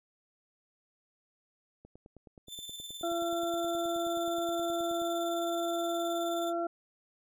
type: click train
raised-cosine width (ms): 2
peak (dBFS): -38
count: 31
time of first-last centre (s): 1.85-5.018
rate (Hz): 9.47
type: tone with tremolo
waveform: sawtooth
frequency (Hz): 3542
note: A7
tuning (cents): +11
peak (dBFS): -37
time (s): 2.47-6.53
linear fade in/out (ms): 50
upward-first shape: square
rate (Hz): 19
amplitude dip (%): 40
type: harmonic tone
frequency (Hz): 340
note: F4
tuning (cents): -46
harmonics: 1 / 2 / 4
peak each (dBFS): -34 / -32 / -40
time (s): 3.03-6.67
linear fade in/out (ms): 5
effects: none